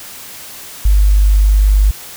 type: tone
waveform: sine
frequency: 50.3 Hz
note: G1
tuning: 45 cents sharp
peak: -6 dBFS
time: 0.85-1.91 s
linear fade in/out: 5 ms
effects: white hiss -32 dBFS RMS until 2.16 s